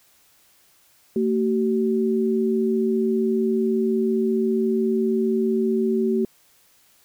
sine tone pair together, 226.1 / 380.3 Hz, A3 / F#4, +47 / +48 cents, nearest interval major sixth, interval 901 cents, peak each -21 dBFS, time 1.16-6.25 s, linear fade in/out 2 ms, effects white hiss -58 dBFS RMS until 7.04 s

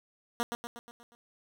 10% pulse tone with echo, 237.1 Hz, A#3, 30 cents sharp, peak -20 dBFS, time 0.4-0.43 s, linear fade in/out 0 ms, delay 120 ms, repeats 6, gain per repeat -5 dB, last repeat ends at 1.15 s, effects none

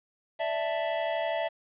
square chord, D suspended second, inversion none, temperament equal, 587.3 / 659.3 / 880 Hz, D5 / E5 / A5, 0 / 0 / 0 cents, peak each -35 / -30 / -36 dBFS, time 0.39-1.49 s, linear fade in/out 20 ms, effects resampled to 8000 Hz + 9-bit

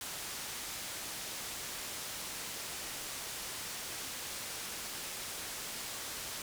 white low-pass noise, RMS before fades -42 dBFS, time 0.01-6.42 s, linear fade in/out 2 ms, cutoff 10000 Hz, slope 12 dB/octave, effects none

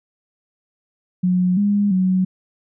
sine tone with pitch steps, 181.5 / 203.8 / 185.9 Hz, F#3 / G#3 / F#3, -33 / -32 / +8 cents, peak -14 dBFS, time 1.23-2.25 s, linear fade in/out 10 ms, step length 340 ms, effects none

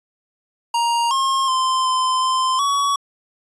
square tone with pitch steps, 938 / 1073 / 1040 / 1031 / 1037 / 1126 Hz, A#5 / C6 / C6 / C6 / C6 / C#6, +11 / +43 / -11 / -26 / -16 / +27 cents, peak -17 dBFS, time 0.74-2.96 s, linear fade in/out 5 ms, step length 370 ms, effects resampled to 22050 Hz

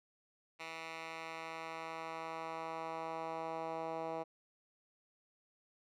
10% pulse tone with band-pass filter sweep, 162.6 Hz, E3, 23 cents flat, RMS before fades -43 dBFS, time 0.59-4.24 s, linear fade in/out 20 ms, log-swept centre 2300 to 670 Hz, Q 1.2, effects none

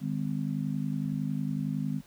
harmonic tone, 50.9 Hz, G#1, 34 cents flat, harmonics 3 / 4 / 5, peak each -32 / -33 / -34 dBFS, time 0-2.02 s, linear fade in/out 50 ms, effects pink hiss -58 dBFS RMS until 2.06 s

